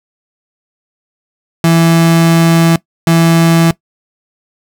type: tone bursts at uneven times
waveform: 35% pulse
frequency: 165.9 Hz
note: E3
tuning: 11 cents sharp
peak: -4 dBFS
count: 2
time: 1.64-2.76 / 3.07-3.71 s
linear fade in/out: 2 ms
effects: noise-tail reverb RT60 0.1 s tail -19 dB re dry